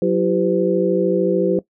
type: tone cluster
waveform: sine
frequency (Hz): 184.2 / 339.4 / 392.9 / 507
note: F#3 / F4 / G4 / B4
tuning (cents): -7 / -49 / +4 / +45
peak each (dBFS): -20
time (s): 0.02-1.59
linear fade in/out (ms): 2
effects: noise-tail reverb RT60 0.1 s tail -18 dB re dry